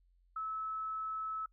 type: tone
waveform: sine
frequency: 1300 Hz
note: E6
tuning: 24 cents flat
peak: -36 dBFS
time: 0.36-1.46 s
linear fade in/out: 5 ms
effects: noise-tail reverb RT60 0.1 s tail -23 dB re dry + added 44 Hz sine -66 dBFS peak until 1.52 s